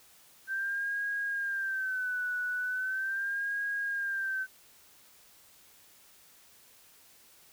sine tone with vibrato, 1556 Hz, G6, 13 cents flat, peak -30 dBFS, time 0.47-4.47 s, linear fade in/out 50 ms, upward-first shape sine, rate 0.39 Hz, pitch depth 89 cents each way, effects white hiss -59 dBFS RMS until 7.52 s

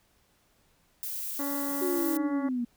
violet noise, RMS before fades -35 dBFS, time 1.03-2.17 s, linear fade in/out 0 ms
harmonic tone, 281.7 Hz, C#4, 28 cents sharp, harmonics 1 / 2 / 3 / 4 / 5 / 6 / 7, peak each -32 / -39 / -43 / -42 / -48 / -52 / -49 dBFS, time 1.39-2.49 s, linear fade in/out 5 ms
sine linear sweep, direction down, 370 to 234.3 Hz, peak -27 dBFS, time 1.81-2.65 s, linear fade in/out 10 ms
effects pink hiss -67 dBFS RMS until 2.76 s

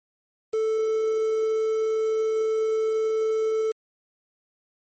triangle tone with quantisation, 440 Hz, A4, in tune, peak -19 dBFS, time 0.53-3.72 s, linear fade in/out 10 ms, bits 7, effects MP3 32 kbps

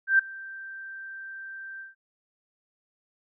sine tone with ADSR envelope, 1568 Hz, G6, in tune, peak -14 dBFS, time 0.07-1.95 s, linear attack 120 ms, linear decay 6 ms, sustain -23 dB, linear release 150 ms, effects none

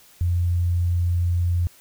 sine tone, 87.31 Hz, F2, in tune, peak -18 dBFS, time 0.21-1.67 s, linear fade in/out 0 ms, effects white hiss -52 dBFS RMS until 1.8 s

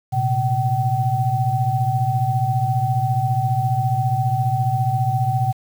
sine tone cluster, 115.2 / 129.9 / 764 Hz, A#2 / C3 / G5, -20 / -12 / -45 cents, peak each -21 dBFS, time 0.12-5.53 s, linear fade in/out 20 ms, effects 7-bit

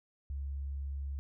sine tone, 69.4 Hz, C#2, 3 cents sharp, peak -35 dBFS, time 0.3-1.19 s, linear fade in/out 0 ms, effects none

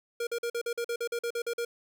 square tone bursts, 471.3 Hz, A#4, 19 cents sharp, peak -30 dBFS, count 13, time 0.2-1.65 s, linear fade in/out 5 ms, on 70 ms, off 45 ms, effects none

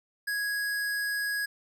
square tone, 1661.2 Hz, G#6, in tune, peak -29 dBFS, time 0.27-1.46 s, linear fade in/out 10 ms, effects none

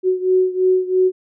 sine beating tone pair, 370 / 373 Hz, F#4 / F#4, 0 / +14 cents, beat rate 3 Hz, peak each -15 / -18 dBFS, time 0.03-1.12 s, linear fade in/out 50 ms, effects none

